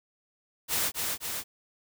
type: noise with echo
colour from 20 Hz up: white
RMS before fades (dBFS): -28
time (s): 0.68-0.92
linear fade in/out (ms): 50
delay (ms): 260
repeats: 2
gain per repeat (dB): -3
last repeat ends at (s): 1.44
effects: none